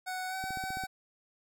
25% pulse tone with pitch glide, 742 to 759.8 Hz, F#5 to F#5, +5 to +46 cents, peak -31 dBFS, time 0.06-0.87 s, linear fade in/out 20 ms, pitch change +41 cents, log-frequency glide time 0.28-0.35 s
click train, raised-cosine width 3 ms, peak -31 dBFS, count 7, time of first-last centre 0.44-0.837 s, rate 15.1 Hz
effects none

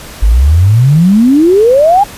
sine exponential sweep, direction up, 49 to 837 Hz, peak -3 dBFS, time 0.22-2.04 s, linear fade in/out 10 ms, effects pink hiss -29 dBFS RMS until 2.17 s + resampled to 32000 Hz

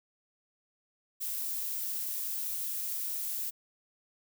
violet noise, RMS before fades -35 dBFS, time 1.2-3.51 s, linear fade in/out 20 ms, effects none

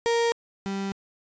35% pulse tone pair in turn, 466.2 / 196.01 Hz, A#4 / G3, 0 / 0 cents, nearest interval octave + minor third, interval 1500 cents, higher first, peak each -19 / -26 dBFS, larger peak first, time 0.06-0.32 / 0.66-0.92 s, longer neither, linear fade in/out 0 ms, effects resampled to 16000 Hz

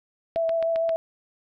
sine tone with vibrato, 659.3 Hz, E5, in tune, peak -21 dBFS, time 0.36-0.96 s, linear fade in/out 0 ms, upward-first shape sine, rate 6.6 Hz, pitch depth 14 cents each way
click train, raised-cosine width 0.3 ms, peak -20 dBFS, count 5, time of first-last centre 0.36-0.893 s, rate 7.51 Hz
effects none

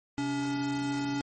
square tone pair together, 132.05 / 283.7 Hz, C3 / C#4, +16 / +40 cents, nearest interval octave + minor second, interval 1324 cents, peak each -39 / -30 dBFS, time 0.18-1.21 s, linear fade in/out 0 ms, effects MP3 32 kbps

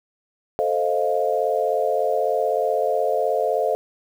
sine chord, F dominant seventh, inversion first, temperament equal, 440 / 523.3 / 622.3 / 698.5 Hz, A4 / C5 / Eb5 / F5, 0 / 0 / 0 / 0 cents, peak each -24 dBFS, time 0.59-3.75 s, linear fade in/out 0 ms, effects 8-bit

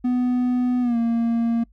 triangle tone with pitch glide, 248.5 to 231.9 Hz, B3 to A#3, +11 to -9 cents, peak -16 dBFS, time 0.04-1.64 s, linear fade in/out 10 ms, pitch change -120 cents, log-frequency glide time 0.81-0.97 s, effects noise-tail reverb RT60 0.1 s tail -25 dB re dry + added 50 Hz sine -51 dBFS peak until 1.72 s

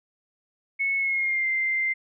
sine tone with pitch glide, 2199 to 2088 Hz, C#7 to C7, -14 to -4 cents, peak -22 dBFS, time 0.79-1.94 s, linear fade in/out 20 ms, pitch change -90 cents, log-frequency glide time 0.97-1.47 s, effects none

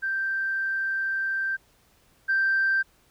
sine tone pair in turn, 1568 / 1568 Hz, G6 / G6, 0 / 0 cents, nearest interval unison, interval 0 cents, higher neither, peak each -24 / -19 dBFS, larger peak second, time 0.02-1.57 / 2.28-2.83 s, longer first, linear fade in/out 20 ms, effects tanh soft clip ceiling -16 dBFS + pink hiss -62 dBFS RMS until 3.1 s

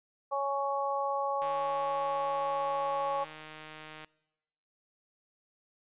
harmonic tone, 278.1 Hz, C#4, 6 cents sharp, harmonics 2 / 3 / 4, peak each -33 / -33 / -33 dBFS, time 0.31-3.25 s, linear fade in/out 20 ms
click train, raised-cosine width 0.3 ms, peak -30 dBFS, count 408, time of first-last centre 1.42-4.046 s, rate 155 Hz
effects noise-tail reverb RT60 1.0 s tail -23 dB re dry + resampled to 8000 Hz

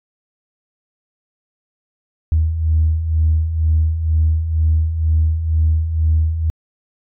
sine beating tone pair, 77.78 / 79.88 Hz, D#2 / D#2, 0 / +46 cents, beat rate 2.1 Hz, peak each -20 / -13 dBFS, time 2.32-6.5 s, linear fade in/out 0 ms, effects tanh soft clip ceiling -6 dBFS

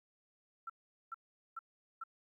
sine tone bursts, 1342 Hz, E6, 31 cents sharp, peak -40 dBFS, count 4, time 0.67-2.038 s, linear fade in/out 5 ms, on 27 ms, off 420 ms, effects 13-bit

